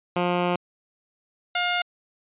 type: tone pair in turn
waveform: 10% pulse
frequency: 177 / 710 Hz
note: F3 / F5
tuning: +23 / +28 cents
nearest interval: 2 octaves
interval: 2405 cents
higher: second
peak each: -13 dBFS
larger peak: neither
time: 0.16-0.56 / 1.55-1.82 s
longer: first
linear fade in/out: 5 ms
effects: resampled to 8000 Hz